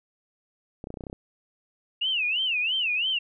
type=clicks; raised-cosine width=2 ms; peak=-23 dBFS; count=10; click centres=0.841 / 0.871 / 0.904 / 0.941 / 0.972 / 1.008 / 1.038 / 1.068 / 1.099 / 1.129 s
type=tone with vibrato; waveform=sine; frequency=2764 Hz; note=F7; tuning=19 cents flat; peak=-23 dBFS; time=2.01-3.19 s; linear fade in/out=10 ms; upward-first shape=sine; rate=3 Hz; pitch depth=220 cents each way
effects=none